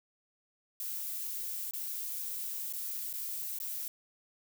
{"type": "noise with dropouts", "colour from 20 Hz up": "violet", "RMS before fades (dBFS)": -38, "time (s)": [0.8, 3.88], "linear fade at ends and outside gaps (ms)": 1, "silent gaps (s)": [[1.71, 1.735], [2.727, 2.735], [3.129, 3.137], [3.587, 3.601]], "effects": []}